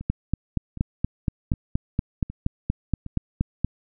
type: two click trains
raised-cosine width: 5 ms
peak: -9 / -22 dBFS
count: 16 / 5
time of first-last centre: 0.1-3.646 / 0.01-3.063 s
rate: 4.23 / 1.31 Hz
effects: none